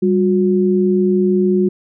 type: tone pair together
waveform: sine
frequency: 196 / 362.4 Hz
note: G3 / F#4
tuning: 0 / -36 cents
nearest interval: major seventh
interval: 1064 cents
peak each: -14 dBFS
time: 0.02-1.69 s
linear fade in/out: 10 ms
effects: none

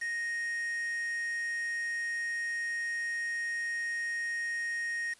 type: tone with quantisation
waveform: triangle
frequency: 1864.7 Hz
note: A#6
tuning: in tune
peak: -30 dBFS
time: 0.01-5.14 s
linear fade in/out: 10 ms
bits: 7
effects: white hiss -60 dBFS RMS until 5.19 s + resampled to 24000 Hz

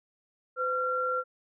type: tone pair together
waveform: sine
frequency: 507.7 / 1372 Hz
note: B4 / F6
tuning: +48 / -31 cents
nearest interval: octave + perfect fourth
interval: 1721 cents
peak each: -31 / -28 dBFS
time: 0.56-1.24 s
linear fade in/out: 50 ms
effects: none

